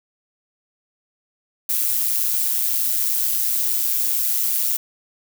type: noise with amplitude modulation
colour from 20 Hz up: violet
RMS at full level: -18 dBFS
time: 1.69-4.77 s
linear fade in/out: 5 ms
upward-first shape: sine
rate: 120 Hz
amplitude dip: 60%
effects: none